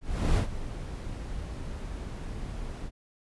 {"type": "noise with ADSR envelope", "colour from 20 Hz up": "brown", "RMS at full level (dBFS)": -22, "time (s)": [0.01, 2.91], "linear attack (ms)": 360, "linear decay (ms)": 100, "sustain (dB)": -14, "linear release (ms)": 53, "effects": ["resampled to 24000 Hz"]}